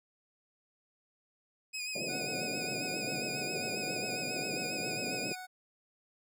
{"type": "tone with vibrato", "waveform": "20% pulse", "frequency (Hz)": 2495, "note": "D#7", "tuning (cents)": 4, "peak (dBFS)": -31, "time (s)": [1.73, 5.36], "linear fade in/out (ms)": 20, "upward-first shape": "sine", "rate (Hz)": 7.4, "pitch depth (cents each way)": 48}
{"type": "band-pass noise", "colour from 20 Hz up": "white", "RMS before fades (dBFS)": -40, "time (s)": [1.95, 5.33], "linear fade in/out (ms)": 5, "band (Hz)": [120, 630], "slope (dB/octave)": 48}
{"type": "tone with tremolo", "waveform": "25% pulse", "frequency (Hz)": 739, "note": "F#5", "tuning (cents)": -2, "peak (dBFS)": -38, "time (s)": [2.08, 5.47], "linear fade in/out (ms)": 20, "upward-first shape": "triangle", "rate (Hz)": 4, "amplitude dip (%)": 40}
{"effects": []}